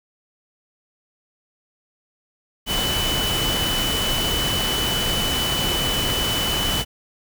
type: tone in noise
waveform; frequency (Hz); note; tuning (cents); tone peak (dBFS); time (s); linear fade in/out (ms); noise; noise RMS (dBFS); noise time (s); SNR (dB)
sine; 2990; F#7; +17; -23; 2.66-6.85; 50; pink; -24; 2.66-6.85; -2
effects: none